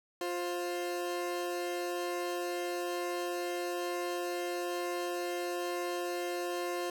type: tone pair together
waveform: 30% pulse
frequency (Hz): 351.7 / 527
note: F4 / C5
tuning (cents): +12 / +12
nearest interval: perfect fifth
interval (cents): 700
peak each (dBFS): -32 / -36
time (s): 0.21-6.9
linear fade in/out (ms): 2
effects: none